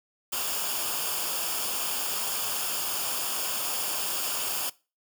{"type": "noise with comb filter", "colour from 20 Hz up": "white", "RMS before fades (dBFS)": -30, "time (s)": [0.32, 4.7], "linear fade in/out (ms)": 10, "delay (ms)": 0.5, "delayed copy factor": -0.65, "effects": ["noise-tail reverb RT60 0.3 s tail -21 dB re dry"]}